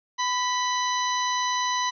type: harmonic tone with a mistuned harmonic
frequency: 999 Hz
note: B5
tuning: 20 cents sharp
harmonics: 1 / 2 / 3 / 4 / 5 / 6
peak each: -25 / -31 / -35 / -32 / -43 / -33 dBFS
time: 0.18-1.91 s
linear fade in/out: 20 ms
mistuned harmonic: 2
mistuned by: -33 cents
effects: none